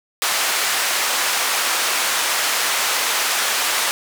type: band-pass noise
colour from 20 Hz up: pink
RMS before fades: -20 dBFS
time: 0.22-3.91 s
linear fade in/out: 0 ms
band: 940 to 13000 Hz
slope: 12 dB/octave
effects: none